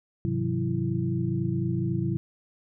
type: tone cluster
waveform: sine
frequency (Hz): 100.6 / 128.8 / 158.7 / 182.8 / 332.6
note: G2 / C3 / D#3 / F#3 / E4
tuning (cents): +45 / -27 / +35 / -21 / +16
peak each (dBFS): -33 / -28 / -34 / -30 / -32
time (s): 0.25-2.17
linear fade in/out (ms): 0
effects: none